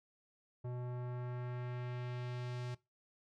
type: tone with low-pass filter sweep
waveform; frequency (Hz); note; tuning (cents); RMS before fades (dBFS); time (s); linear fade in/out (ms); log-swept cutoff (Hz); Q
square; 123.47; B2; 0; -42; 0.64-2.75; 10; 750 to 6100; 0.92
effects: noise-tail reverb RT60 0.2 s tail -19 dB re dry